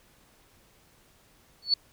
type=tone with exponential growth; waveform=sine; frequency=4435 Hz; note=C#8; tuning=in tune; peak=-16 dBFS; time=1.62-1.74 s; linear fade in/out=5 ms; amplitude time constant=25 ms; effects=pink hiss -61 dBFS RMS until 1.92 s